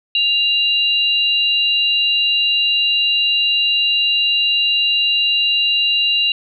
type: tone pair together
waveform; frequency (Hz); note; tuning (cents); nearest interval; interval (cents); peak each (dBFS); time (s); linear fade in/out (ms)
sine; 2800 / 3936; F7 / B7; +4 / -7; tritone; 589; -14 / -19; 0.15-6.32; 2
effects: none